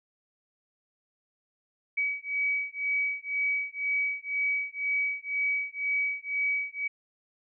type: beating tone pair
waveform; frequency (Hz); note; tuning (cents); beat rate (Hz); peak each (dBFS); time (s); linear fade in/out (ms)
sine; 2272 / 2274; C#7 / C#7; +42 / +44; 2; -30; 1.97-6.88; 10
effects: none